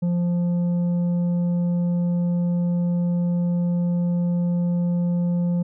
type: tone with tanh clipping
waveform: sine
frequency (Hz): 174.61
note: F3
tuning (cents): 0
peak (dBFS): -20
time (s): 0.02-5.63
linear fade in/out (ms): 10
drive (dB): 6
effects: none